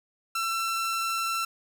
sawtooth tone, 1344 Hz, E6, 33 cents sharp, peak -23 dBFS, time 0.35-1.45 s, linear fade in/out 5 ms, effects none

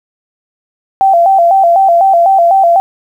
sine tone with vibrato, 728 Hz, F#5, 28 cents flat, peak -4 dBFS, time 1.01-2.8 s, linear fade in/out 0 ms, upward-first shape square, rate 4 Hz, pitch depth 110 cents each way, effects 7-bit

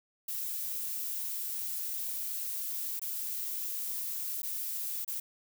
violet noise with dropouts, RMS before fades -36 dBFS, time 0.28-5.2 s, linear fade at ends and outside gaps 5 ms, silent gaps 2.995-3.016 / 4.42-4.43 / 5.047-5.077 s, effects none

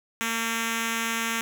5% pulse tone with notch filter, 228 Hz, A#3, 38 cents flat, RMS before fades -28 dBFS, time 0.21-1.41 s, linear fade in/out 0 ms, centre 600 Hz, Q 0.72, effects none

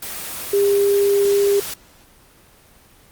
sine tone in noise, 402 Hz, G4, 44 cents sharp, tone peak -13 dBFS, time 0.53-1.6 s, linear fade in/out 5 ms, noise white, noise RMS -29 dBFS, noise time 0.02-1.74 s, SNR +13 dB, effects pink hiss -50 dBFS RMS until 3.11 s + Opus 24 kbps

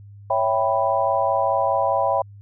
sine chord, C# half-diminished seventh, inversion none, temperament equal, 554.4 / 659.3 / 784 / 987.8 Hz, C#5 / E5 / G5 / B5, 0 / 0 / 0 / 0 cents, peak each -23 dBFS, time 0.3-2.22 s, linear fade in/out 5 ms, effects added 101 Hz sine -40 dBFS peak until 2.41 s

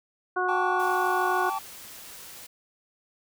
harmonic tone, 365.8 Hz, F#4, 20 cents flat, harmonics 1 / 2 / 3 / 4, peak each -29 / -29 / -29 / -29 dBFS, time 0.36-1.5 s, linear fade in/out 10 ms
triangle chord, G suspended second, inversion none, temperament equal with one note detuned, 784 / 880 / 1144.5 Hz, G5 / A5 / D6, 0 / 0 / -45 cents, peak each -30 dBFS, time 0.48-1.59 s, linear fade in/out 10 ms
white noise, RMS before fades -44 dBFS, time 0.79-2.47 s, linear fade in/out 10 ms
effects none

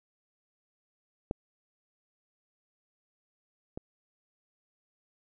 clicks, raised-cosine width 2 ms, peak -17 / -24 dBFS, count 2, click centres 1.311 / 3.775 s, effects none

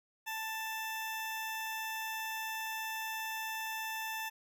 10% pulse tone with notch filter, 883 Hz, A5, 6 cents sharp, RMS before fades -39 dBFS, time 0.26-4.3 s, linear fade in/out 20 ms, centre 4400 Hz, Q 1.5, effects none

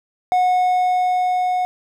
triangle tone with level ramp, 730 Hz, F#5, 24 cents flat, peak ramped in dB -11 to -15 dBFS, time 0.32-1.65 s, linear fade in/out 0 ms, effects none

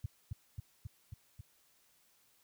sine tone with echo, 100 Hz, G2, 35 cents sharp, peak -32 dBFS, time 0.04-0.06 s, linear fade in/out 5 ms, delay 270 ms, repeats 5, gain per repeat -2 dB, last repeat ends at 1.41 s, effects white hiss -70 dBFS RMS until 2.43 s

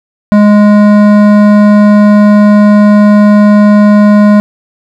triangle tone with hard clipping, 207.7 Hz, G#3, in tune, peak -3 dBFS, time 0.32-4.4 s, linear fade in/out 0 ms, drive 17 dB, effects none

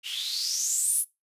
blue noise with band-pass filter sweep, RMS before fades -28 dBFS, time 0.03-1.05 s, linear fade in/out 50 ms, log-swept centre 2800 to 11000 Hz, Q 7.4, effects noise-tail reverb RT60 0.2 s tail -20 dB re dry + resampled to 32000 Hz

